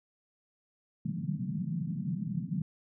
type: band-pass noise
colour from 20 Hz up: pink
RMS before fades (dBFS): -34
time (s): 1.05-2.62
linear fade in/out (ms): 5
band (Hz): 140 to 210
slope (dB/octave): 48
effects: none